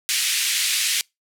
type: band-pass noise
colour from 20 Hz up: pink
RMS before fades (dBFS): -22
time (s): 0.09-1.01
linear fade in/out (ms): 0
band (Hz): 2200 to 12000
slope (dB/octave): 24
effects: noise-tail reverb RT60 0.2 s tail -26 dB re dry